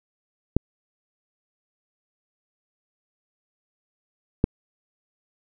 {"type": "clicks", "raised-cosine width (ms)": 3, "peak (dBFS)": -4, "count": 2, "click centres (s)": [0.566, 4.441], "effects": []}